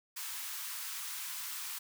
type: high-pass noise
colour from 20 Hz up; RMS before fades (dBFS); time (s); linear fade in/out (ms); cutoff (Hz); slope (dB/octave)
white; -41; 0.16-1.79; 10; 910; 48
effects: none